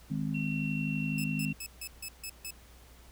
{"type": "chord", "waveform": "sine", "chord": "Ab major", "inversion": "second", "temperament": "just", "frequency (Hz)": [155.74, 207.7, 259.6], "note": ["Eb3", "Ab3", "C4"], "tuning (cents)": [2, 0, -13], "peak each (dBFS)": [-33, -35, -36], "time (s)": [0.1, 1.53], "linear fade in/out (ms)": 10}
{"type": "tone", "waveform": "sine", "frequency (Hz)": 2725, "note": "F7", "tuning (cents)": -43, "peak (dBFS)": -37, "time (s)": [0.34, 1.53], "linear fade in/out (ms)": 10}
{"type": "tone bursts", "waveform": "10% pulse", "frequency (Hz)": 2600, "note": "E7", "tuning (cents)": -24, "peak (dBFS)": -29, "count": 7, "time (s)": [1.18, 2.507], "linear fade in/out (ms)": 2, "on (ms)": 61, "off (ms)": 150}
{"effects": ["added 60 Hz sine -54 dBFS peak until 3.11 s", "pink hiss -58 dBFS RMS until 3.11 s"]}